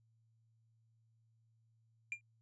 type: tone with exponential decay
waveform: triangle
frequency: 2392 Hz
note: D7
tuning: 31 cents sharp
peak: -32 dBFS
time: 2.12-2.21 s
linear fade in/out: 1 ms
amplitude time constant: 19 ms
effects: added 113 Hz sine -70 dBFS peak until 2.41 s + resampled to 24000 Hz